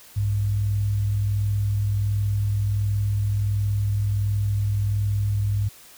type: tone pair together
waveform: sine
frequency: 60.71 / 102.1 Hz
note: B1 / G#2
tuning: -29 / -29 cents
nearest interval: major sixth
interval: 900 cents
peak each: -31 / -20 dBFS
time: 0.16-5.69 s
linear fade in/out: 10 ms
effects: white hiss -48 dBFS RMS until 5.97 s